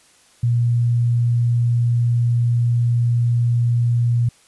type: tone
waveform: sine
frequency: 119.2 Hz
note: A#2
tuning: 39 cents sharp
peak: -14 dBFS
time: 0.43-4.29 s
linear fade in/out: 5 ms
effects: white hiss -53 dBFS RMS until 4.47 s + resampled to 24000 Hz